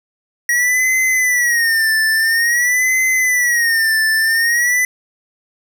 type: tone with vibrato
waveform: square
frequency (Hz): 1900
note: A#6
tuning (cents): +33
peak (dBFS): -13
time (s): 0.49-4.85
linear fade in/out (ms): 2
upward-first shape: sine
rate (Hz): 0.49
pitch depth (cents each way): 130
effects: none